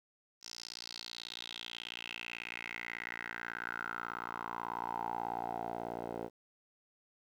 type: tone with band-pass filter sweep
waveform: 10% pulse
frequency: 58.27 Hz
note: A#1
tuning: in tune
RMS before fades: -42 dBFS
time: 0.41-6.3 s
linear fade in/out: 50 ms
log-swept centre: 5500 to 540 Hz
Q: 5.2
effects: 11-bit